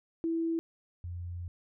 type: tone pair in turn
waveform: sine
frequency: 329.6 / 87.5 Hz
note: E4 / F2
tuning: 0 / +4 cents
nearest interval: octave + major seventh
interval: 2296 cents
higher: first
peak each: -28 / -36 dBFS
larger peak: first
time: 0.24-0.59 / 1.04-1.48 s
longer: second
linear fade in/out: 0 ms
effects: none